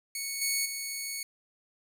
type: tone with level steps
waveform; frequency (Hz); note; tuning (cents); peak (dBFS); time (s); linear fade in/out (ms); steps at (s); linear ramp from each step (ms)
10% pulse; 2217; C#7; 0; -24 / -18 / -25; 0.15-1.23; 2; 0.41 / 0.65; 10
effects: none